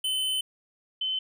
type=tone pair in turn; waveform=square / sine; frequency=3045 / 3057 Hz; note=F#7 / G7; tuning=+49 / -44 cents; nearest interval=unison; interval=7 cents; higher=second; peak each=-26 dBFS; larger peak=neither; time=0.04-0.41 / 1.01-1.19 s; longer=first; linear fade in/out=5 ms; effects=none